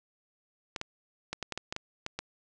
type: clicks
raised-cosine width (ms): 0.2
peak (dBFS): -17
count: 10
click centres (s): 0.762 / 0.814 / 1.33 / 1.427 / 1.523 / 1.576 / 1.725 / 1.764 / 2.064 / 2.19
effects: resampled to 24000 Hz + 9-bit